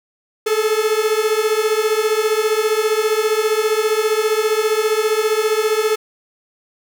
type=beating tone pair; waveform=45% pulse; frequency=425.8 / 440.8 Hz; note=G#4 / A4; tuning=+43 / +3 cents; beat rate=15 Hz; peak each=-18 dBFS; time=0.46-5.96 s; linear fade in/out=10 ms; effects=none